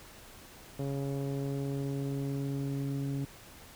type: tone with low-pass filter sweep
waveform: sawtooth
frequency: 138.59 Hz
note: C#3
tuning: in tune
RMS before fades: -34 dBFS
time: 0.79-3.25 s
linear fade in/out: 5 ms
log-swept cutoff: 530 to 280 Hz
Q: 1.6
effects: pink hiss -52 dBFS RMS until 3.75 s